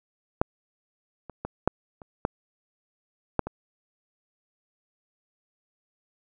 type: clicks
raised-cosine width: 1 ms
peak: -6 / -25 / -17 / -6 / -29 / -9 / -7 / -18 dBFS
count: 8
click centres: 0.415 / 1.297 / 1.45 / 1.676 / 2.018 / 2.251 / 3.393 / 3.47 s
effects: none